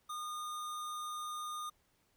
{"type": "tone", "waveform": "square", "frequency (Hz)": 1221, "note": "D#6", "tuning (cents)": -33, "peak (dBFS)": -40, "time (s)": [0.09, 1.7], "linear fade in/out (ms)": 10, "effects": ["pink hiss -74 dBFS RMS until 2.16 s"]}